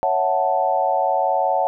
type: chord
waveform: sine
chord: F# minor seventh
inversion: second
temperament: equal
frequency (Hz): 554.4 / 659.3 / 740 / 880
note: C#5 / E5 / F#5 / A5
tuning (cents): 0 / 0 / 0 / 0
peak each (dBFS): -23 / -24 / -20 / -22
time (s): 0.03-1.67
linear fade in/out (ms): 0
effects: none